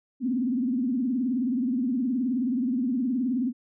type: tone with vibrato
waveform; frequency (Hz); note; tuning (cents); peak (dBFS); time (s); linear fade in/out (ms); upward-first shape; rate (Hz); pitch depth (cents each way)
sine; 250; B3; +21; -23; 0.2-3.53; 50; triangle; 19; 190
effects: none